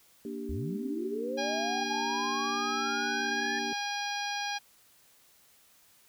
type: chord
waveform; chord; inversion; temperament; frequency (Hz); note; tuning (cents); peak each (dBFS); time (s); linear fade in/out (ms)
sine; G minor; first; equal; 233.1 / 293.7 / 392; Bb3 / D4 / G4; 0 / 0 / 0; -39 / -40 / -39; 0.25-3.73; 2
type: linear sweep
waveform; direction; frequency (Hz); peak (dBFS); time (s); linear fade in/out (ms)
sine; up; 58.5 to 1760; -33; 0.49-3.59; 5
type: harmonic tone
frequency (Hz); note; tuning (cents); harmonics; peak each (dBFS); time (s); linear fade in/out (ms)
816; G#5; -31; 1 / 2 / 3 / 4 / 5 / 6 / 7; -35 / -38 / -40 / -41 / -42 / -43 / -43; 1.37-4.59; 20
effects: white hiss -62 dBFS RMS until 6.08 s